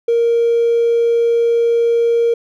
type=tone with hard clipping; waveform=triangle; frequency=466.9 Hz; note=A#4; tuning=3 cents sharp; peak=-11 dBFS; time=0.08-2.34 s; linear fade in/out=5 ms; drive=3 dB; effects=none